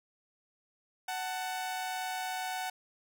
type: tone pair together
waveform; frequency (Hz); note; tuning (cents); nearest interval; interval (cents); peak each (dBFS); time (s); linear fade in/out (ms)
sawtooth; 745.3 / 887; F#5 / A5; +12 / +14; minor third; 302; -31 / -38; 1.08-2.7; 5
effects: none